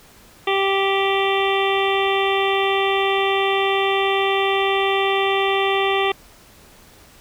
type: harmonic tone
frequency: 391 Hz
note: G4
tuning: 4 cents flat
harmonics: 1 / 2 / 3 / 5 / 6 / 7 / 8 / 9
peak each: -20 / -23 / -25 / -27 / -28 / -28 / -29 / -30 dBFS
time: 0.47-6.12 s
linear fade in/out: 5 ms
effects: pink hiss -48 dBFS RMS until 7.2 s